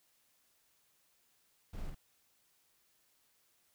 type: noise with echo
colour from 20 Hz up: brown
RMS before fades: -43 dBFS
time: 1.73-1.9 s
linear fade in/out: 5 ms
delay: 48 ms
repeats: 1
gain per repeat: -3 dB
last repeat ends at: 1.948 s
effects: white hiss -73 dBFS RMS until 3.74 s